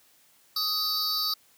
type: tone cluster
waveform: square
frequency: 1248 / 3909 / 4497 / 4728 / 5320 Hz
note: D#6 / B7 / C#8 / D8 / E8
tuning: +5 / -19 / +24 / +11 / +15 cents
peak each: -36 / -35 / -31 / -30 / -37 dBFS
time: 0.56-1.34 s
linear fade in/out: 5 ms
effects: white hiss -61 dBFS RMS until 1.57 s + high-pass 80 Hz 12 dB/octave